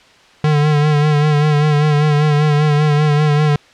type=tone with vibrato; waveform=square; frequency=149.5 Hz; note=D3; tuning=31 cents sharp; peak=-11 dBFS; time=0.44-3.56 s; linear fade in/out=2 ms; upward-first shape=sine; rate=5.1 Hz; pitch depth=43 cents each way; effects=white hiss -46 dBFS RMS until 3.73 s + low-pass 4000 Hz 12 dB/octave